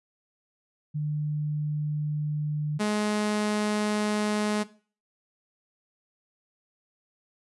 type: tone pair in turn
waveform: sine / sawtooth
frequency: 150 / 210.5 Hz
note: D3 / G#3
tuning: +37 / +24 cents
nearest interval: tritone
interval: 587 cents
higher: second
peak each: -26 / -20 dBFS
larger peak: second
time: 0.94-2.79 / 2.79-4.64 s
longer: neither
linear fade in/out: 20 ms
effects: noise-tail reverb RT60 0.4 s tail -17 dB re dry + resampled to 24000 Hz